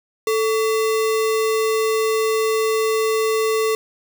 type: tone with sample-and-hold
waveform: sine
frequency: 440 Hz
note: A4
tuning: in tune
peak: -16 dBFS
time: 0.27-3.75 s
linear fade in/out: 2 ms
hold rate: 1575 Hz
effects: none